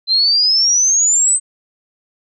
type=exponential sweep; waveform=sine; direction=up; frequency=4054 to 8270 Hz; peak=-10 dBFS; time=0.07-1.4 s; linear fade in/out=50 ms; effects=none